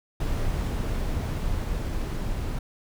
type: noise with level ramp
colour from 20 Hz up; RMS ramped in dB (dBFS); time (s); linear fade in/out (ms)
brown; -26 to -29; 0.2-2.59; 5
effects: none